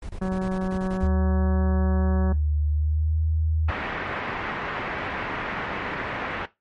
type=noise bursts; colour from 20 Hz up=brown; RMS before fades=-33 dBFS; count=11; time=0.02-1.072 s; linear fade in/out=5 ms; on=72 ms; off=26 ms
type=harmonic tone; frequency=187.7 Hz; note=F#3; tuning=25 cents sharp; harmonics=1 / 2 / 3 / 4 / 5 / 6 / 7 / 8 / 9; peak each=-24 / -32 / -34 / -38 / -41 / -41 / -46 / -47 / -44 dBFS; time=0.21-2.33 s; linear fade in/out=10 ms
type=tone with pitch glide; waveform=sine; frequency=74.8 to 79.16 Hz; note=D2 to D#2; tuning=+32 to +30 cents; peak=-20 dBFS; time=1.02-3.71 s; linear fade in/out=10 ms; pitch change=+98 cents; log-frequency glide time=2.7-3.19 s
type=low-pass noise; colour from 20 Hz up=white; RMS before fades=-30 dBFS; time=3.68-6.46 s; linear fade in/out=10 ms; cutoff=2100 Hz; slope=24 dB/octave
effects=noise-tail reverb RT60 0.2 s tail -17 dB re dry + MP3 48 kbps